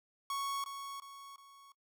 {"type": "tone with echo", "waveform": "45% pulse", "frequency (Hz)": 1108.7, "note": "C#6", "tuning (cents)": 0, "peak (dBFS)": -35, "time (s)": [0.3, 0.64], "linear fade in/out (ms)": 2, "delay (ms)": 360, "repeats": 3, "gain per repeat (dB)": -7, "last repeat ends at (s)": 1.72, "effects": ["noise-tail reverb RT60 0.1 s tail -19 dB re dry"]}